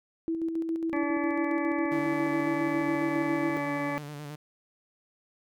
sine tone with tremolo, 327.9 Hz, E4, 9 cents flat, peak -26 dBFS, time 0.28-3.57 s, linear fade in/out 0 ms, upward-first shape square, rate 7.3 Hz, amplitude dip 40%
harmonic tone, 287.2 Hz, D4, 39 cents flat, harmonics 1 / 2 / 3 / 4 / 6 / 7 / 8, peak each -32 / -35 / -37 / -38 / -40 / -40 / -41 dBFS, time 0.93-3.98 s, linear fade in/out 0 ms
sawtooth tone with vibrato, 147.1 Hz, D3, 3 cents sharp, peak -34 dBFS, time 1.91-4.36 s, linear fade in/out 10 ms, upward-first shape square, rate 9.2 Hz, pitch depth 38 cents each way
effects none

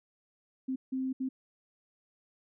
sine tone bursts at uneven times, 261.6 Hz, C4, in tune, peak -30 dBFS, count 3, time 0.68-0.76 / 0.92-1.13 / 1.2-1.29 s, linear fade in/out 10 ms, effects none

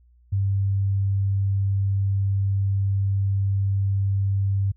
sine tone, 98.3 Hz, G2, 5 cents sharp, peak -19 dBFS, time 0.32-4.72 s, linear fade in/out 10 ms, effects added 60 Hz sine -53 dBFS peak until 4.76 s

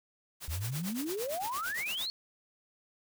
white noise with tremolo, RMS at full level -38 dBFS, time 0.4-2.1 s, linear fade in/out 50 ms, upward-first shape triangle, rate 8.8 Hz, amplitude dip 95%
sine exponential sweep, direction up, 72.3 to 4439 Hz, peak -33 dBFS, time 0.48-2.1 s, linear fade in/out 0 ms
effects none

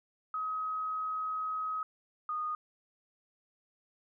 sine tone pair in turn, 1268 / 1233.3 Hz, D#6 / D#6, +32 / -16 cents, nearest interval unison, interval 48 cents, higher first, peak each -32 / -32 dBFS, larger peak neither, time 0.34-1.83 / 2.29-2.55 s, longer first, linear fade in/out 2 ms, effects none

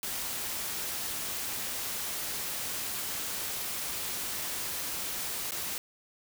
white noise with dropouts, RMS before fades -35 dBFS, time 0.03-5.78 s, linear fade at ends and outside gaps 1 ms, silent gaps 5.509-5.519 s, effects none

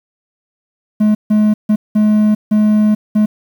triangle tone bursts at uneven times, 212.6 Hz, G#3, 41 cents sharp, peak -6 dBFS, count 6, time 1-1.15 / 1.3-1.54 / 1.69-1.76 / 1.95-2.35 / 2.51-2.95 / 3.15-3.26 s, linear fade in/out 10 ms, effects 7-bit

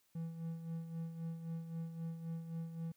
triangle tone with tremolo, 164.81 Hz, E3, in tune, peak -36 dBFS, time 0.15-2.92 s, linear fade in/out 5 ms, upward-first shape sine, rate 3.8 Hz, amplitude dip 60%, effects white hiss -75 dBFS RMS until 2.96 s

